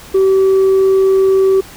sine tone with tanh clipping, 384 Hz, G4, 36 cents flat, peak -8 dBFS, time 0.14-1.61 s, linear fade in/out 10 ms, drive 1 dB, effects pink hiss -36 dBFS RMS until 1.76 s

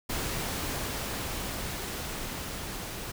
pink noise with level ramp, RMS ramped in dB -32 to -38 dBFS, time 0.09-3.12 s, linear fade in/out 10 ms, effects none

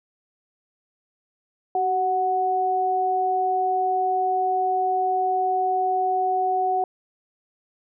sine tone pair together, 379.5 / 740 Hz, F#4 / F#5, +44 / 0 cents, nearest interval octave, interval 1156 cents, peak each -27 / -20 dBFS, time 1.75-6.84 s, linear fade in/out 2 ms, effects none

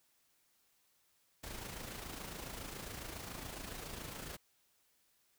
pink noise with amplitude modulation, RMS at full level -44 dBFS, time 1.43-4.37 s, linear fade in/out 10 ms, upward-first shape sine, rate 27.2 Hz, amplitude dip 50%, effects white hiss -74 dBFS RMS until 5.38 s

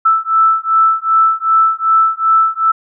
sine beating tone pair, 1318.5 / 1321.1 Hz, E6 / E6, 0 / +3 cents, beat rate 2.6 Hz, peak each -12 dBFS, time 0.05-2.72 s, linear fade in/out 10 ms, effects none

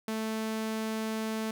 sawtooth tone, 220 Hz, A3, in tune, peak -27 dBFS, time 0.08-1.51 s, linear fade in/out 2 ms, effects none

